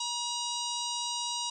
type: harmonic tone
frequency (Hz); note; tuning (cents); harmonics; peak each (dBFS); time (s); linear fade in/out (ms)
956; A#5; +43; 1 / 3 / 4 / 5 / 6 / 7 / 8 / 9; -37 / -39 / -37 / -40 / -39 / -45 / -45 / -46; 0-1.5; 5
effects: 11-bit